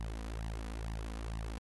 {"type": "tone with flanger", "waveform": "sawtooth", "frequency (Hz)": 55, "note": "A1", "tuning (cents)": 0, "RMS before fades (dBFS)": -40, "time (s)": [0, 1.58], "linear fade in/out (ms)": 0, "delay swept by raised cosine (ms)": [1, 4.1], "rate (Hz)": 2.2, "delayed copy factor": 0.75, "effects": ["AAC 32 kbps"]}